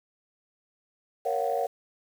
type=chord; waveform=sine; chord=Gb major seventh; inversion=first; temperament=equal with one note detuned; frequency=466.2 / 554.4 / 698.5 / 750.8 Hz; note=Bb4 / Db5 / F5 / Gb5; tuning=0 / 0 / 0 / +25 cents; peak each=-30 dBFS; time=1.25-1.67 s; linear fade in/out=10 ms; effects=tanh soft clip ceiling -16 dBFS + 8-bit